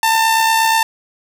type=tone with amplitude modulation; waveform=sawtooth; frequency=896 Hz; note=A5; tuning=31 cents sharp; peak=-6 dBFS; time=0.03-0.83 s; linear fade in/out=2 ms; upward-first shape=sine; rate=68.4 Hz; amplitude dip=40%; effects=none